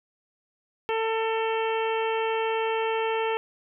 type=harmonic tone; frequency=446.9 Hz; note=A4; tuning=27 cents sharp; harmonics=1 / 2 / 3 / 4 / 5 / 6 / 7; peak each=-26 / -29 / -36 / -38 / -38 / -36 / -40 dBFS; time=0.89-3.37 s; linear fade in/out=0 ms; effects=none